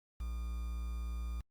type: tone with quantisation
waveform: triangle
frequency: 58.27 Hz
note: A#1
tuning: in tune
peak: -34 dBFS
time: 0.2-1.41 s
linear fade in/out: 5 ms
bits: 9
effects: Opus 48 kbps